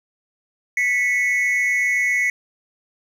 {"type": "tone pair together", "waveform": "triangle", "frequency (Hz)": [1975.5, 2203], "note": ["B6", "C#7"], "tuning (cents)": [0, -11], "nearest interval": "major second", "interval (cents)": 189, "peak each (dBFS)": -18, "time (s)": [0.77, 2.3], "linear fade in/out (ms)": 2, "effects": []}